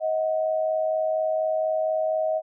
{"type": "tone pair together", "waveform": "sine", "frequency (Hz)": [631.8, 736], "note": ["D#5", "F#5"], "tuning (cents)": [26, -9], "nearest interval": "minor third", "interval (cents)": 265, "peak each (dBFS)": [-22, -30], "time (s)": [0, 2.42], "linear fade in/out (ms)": 50, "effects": []}